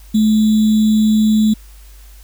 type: tone with sample-and-hold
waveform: sine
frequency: 216 Hz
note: A3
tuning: 32 cents flat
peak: -9 dBFS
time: 0.14-1.54 s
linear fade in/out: 10 ms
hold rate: 3675 Hz
effects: added 50 Hz sine -37 dBFS peak until 2.23 s + white hiss -48 dBFS RMS until 2.23 s